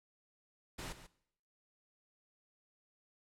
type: noise with echo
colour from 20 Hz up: pink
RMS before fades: -44 dBFS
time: 0.78-0.93 s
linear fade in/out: 10 ms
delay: 140 ms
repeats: 1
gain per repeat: -12 dB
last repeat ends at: 1.07 s
effects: noise-tail reverb RT60 0.7 s tail -19 dB re dry + low-pass 10000 Hz 12 dB/octave